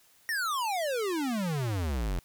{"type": "exponential sweep", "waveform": "square", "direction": "down", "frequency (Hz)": [1890, 41.11], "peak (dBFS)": -29, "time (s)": [0.29, 2.19], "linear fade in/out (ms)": 0, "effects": ["white hiss -62 dBFS RMS until 2.24 s"]}